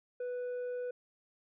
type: tone with tanh clipping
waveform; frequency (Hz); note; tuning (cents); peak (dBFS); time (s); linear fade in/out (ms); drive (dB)
sine; 493.9; B4; 0; -36; 0.2-0.91; 5; 4
effects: none